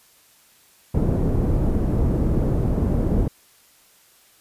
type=low-pass noise; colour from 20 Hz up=pink; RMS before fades=-20 dBFS; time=0.94-3.28 s; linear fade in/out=5 ms; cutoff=360 Hz; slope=12 dB/octave; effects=white hiss -55 dBFS RMS until 4.4 s + resampled to 32000 Hz